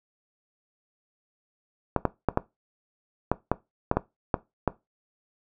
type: clicks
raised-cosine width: 1 ms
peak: -7 dBFS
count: 10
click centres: 1.963 / 2.053 / 2.287 / 2.374 / 3.316 / 3.516 / 3.914 / 3.97 / 4.342 / 4.677 s
effects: noise-tail reverb RT60 0.2 s tail -18 dB re dry